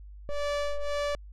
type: ring-modulated tone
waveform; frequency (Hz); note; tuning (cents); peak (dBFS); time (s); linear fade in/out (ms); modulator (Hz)
square; 290; D4; -22; -25; 0.29-1.15; 0; 289
effects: added 50 Hz sine -43 dBFS peak until 1.32 s + low-pass 6000 Hz 12 dB/octave